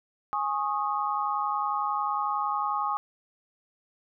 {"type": "chord", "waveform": "sine", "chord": "Ab suspended fourth", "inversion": "none", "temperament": "equal with one note detuned", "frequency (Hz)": [830.6, 1093.5, 1244.5], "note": ["Ab5", "Db6", "Eb6"], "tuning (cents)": [0, -24, 0], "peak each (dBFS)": -30, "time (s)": [0.33, 2.97], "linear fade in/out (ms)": 0, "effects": []}